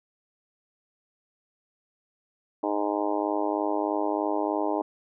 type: harmonic tone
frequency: 103.2 Hz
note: G#2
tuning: 10 cents flat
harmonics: 3 / 4 / 5 / 6 / 7 / 8 / 9 / 10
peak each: -29 / -32 / -36 / -31 / -37 / -32 / -34 / -39 dBFS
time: 2.63-4.82 s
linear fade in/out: 5 ms
effects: none